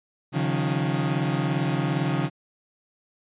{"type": "tone cluster", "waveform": "30% pulse", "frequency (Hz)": [138.2, 155.8, 178.2], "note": ["C#3", "D#3", "F3"], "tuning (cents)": [-5, 3, 35], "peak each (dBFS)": [-23, -25, -26], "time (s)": [0.32, 2.3], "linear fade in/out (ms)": 50, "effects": ["resampled to 8000 Hz"]}